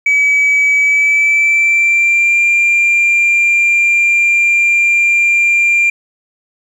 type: tone with pitch glide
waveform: sine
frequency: 2284 to 2384 Hz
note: D7 to D7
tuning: -49 to +25 cents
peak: -6 dBFS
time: 0.06-5.9 s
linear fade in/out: 5 ms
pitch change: +74 cents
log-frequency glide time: 0.8-2.4 s
effects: tanh soft clip ceiling -6 dBFS + 7-bit